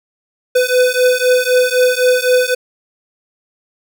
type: beating tone pair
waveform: square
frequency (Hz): 500 / 503.9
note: B4 / B4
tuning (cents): +21 / +35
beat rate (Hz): 3.9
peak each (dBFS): -14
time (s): 0.55-2.55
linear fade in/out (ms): 10
effects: none